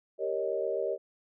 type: chord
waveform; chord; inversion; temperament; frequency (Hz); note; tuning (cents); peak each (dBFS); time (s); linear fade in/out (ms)
sine; Eb dominant seventh; first; equal; 392 / 466.2 / 554.4 / 622.3; G4 / Bb4 / Db5 / Eb5; 0 / 0 / 0 / 0; -34; 0.18-0.98; 50
effects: none